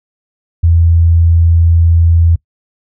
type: tone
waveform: sine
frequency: 83.7 Hz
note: E2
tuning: 27 cents sharp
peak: -5 dBFS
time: 0.63-2.36 s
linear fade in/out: 10 ms
effects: noise-tail reverb RT60 0.1 s tail -22 dB re dry